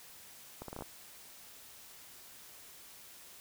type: accelerating click train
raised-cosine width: 1 ms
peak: -28 dBFS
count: 7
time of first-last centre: 0.62-0.823 s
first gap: 63 ms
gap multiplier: 0.74
effects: white hiss -54 dBFS RMS until 3.4 s